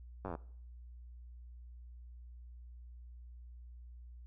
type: slowing click train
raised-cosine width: 1 ms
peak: -27 dBFS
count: 10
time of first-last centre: 0.25-0.352 s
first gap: 10 ms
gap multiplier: 1.03
effects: noise-tail reverb RT60 0.6 s tail -21 dB re dry + added 60 Hz sine -49 dBFS peak until 4.26 s